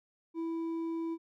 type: tone with hard clipping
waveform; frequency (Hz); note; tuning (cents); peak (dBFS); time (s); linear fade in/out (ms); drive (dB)
sine; 329.6; E4; 0; -34; 0.34-1.18; 50; 4
effects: none